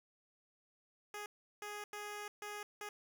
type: tone bursts at uneven times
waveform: 10% pulse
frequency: 415.3 Hz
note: G#4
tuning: in tune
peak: -35 dBFS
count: 5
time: 1.14-1.26 / 1.62-1.84 / 1.93-2.28 / 2.42-2.63 / 2.81-2.89 s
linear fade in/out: 2 ms
effects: none